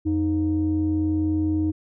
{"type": "tone pair together", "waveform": "sine", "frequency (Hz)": [87.31, 311.1], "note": ["F2", "D#4"], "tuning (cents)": [0, 0], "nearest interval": "octave + minor seventh", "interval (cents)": 2200, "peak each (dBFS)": [-24, -20], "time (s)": [0.05, 1.72], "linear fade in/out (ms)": 20, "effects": ["tanh soft clip ceiling -14 dBFS"]}